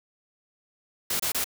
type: noise bursts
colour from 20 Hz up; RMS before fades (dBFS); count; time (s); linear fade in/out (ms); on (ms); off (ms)
white; -27; 3; 1.1-1.443; 5; 97; 26
effects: none